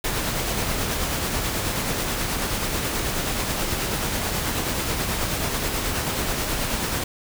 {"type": "noise with tremolo", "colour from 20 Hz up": "pink", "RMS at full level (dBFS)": -24, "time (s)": [0.04, 7.04], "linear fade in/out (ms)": 5, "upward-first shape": "sine", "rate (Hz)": 9.3, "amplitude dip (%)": 30, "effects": []}